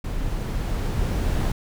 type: noise with level ramp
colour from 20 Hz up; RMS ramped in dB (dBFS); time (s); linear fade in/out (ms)
brown; -28 to -21; 0.04-1.52; 5
effects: none